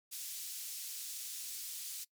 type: band-pass noise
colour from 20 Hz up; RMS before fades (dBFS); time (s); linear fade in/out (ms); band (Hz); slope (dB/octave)
white; -44; 0.11-2.05; 20; 4000 to 14000; 12
effects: noise-tail reverb RT60 0.1 s tail -21 dB re dry